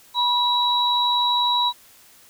sine tone pair together, 974 / 3896 Hz, B5 / B7, -24 / -24 cents, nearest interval 2 octaves, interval 2400 cents, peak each -20 dBFS, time 0.14-1.73 s, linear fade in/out 50 ms, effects white hiss -51 dBFS RMS until 2.29 s

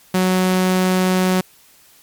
sawtooth tone, 185 Hz, F#3, in tune, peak -10 dBFS, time 0.14-1.41 s, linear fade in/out 5 ms, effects white hiss -50 dBFS RMS until 2.02 s + MP3 96 kbps

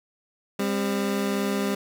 25% pulse tone pair together, 200.4 / 263.2 Hz, G3 / C4, +38 / +10 cents, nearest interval perfect fourth, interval 472 cents, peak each -21 / -26 dBFS, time 0.59-1.75 s, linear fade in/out 5 ms, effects none

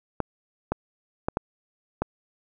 clicks, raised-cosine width 1 ms, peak -10 dBFS, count 5, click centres 0.203 / 0.72 / 1.285 / 1.371 / 2.02 s, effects none

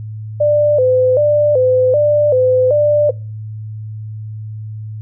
sine tone with vibrato, 549 Hz, C#5, 17 cents flat, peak -9 dBFS, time 0.4-3.11 s, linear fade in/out 10 ms, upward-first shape square, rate 1.3 Hz, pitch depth 130 cents each way, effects noise-tail reverb RT60 0.4 s tail -25 dB re dry + added 108 Hz sine -24 dBFS peak until 5.01 s

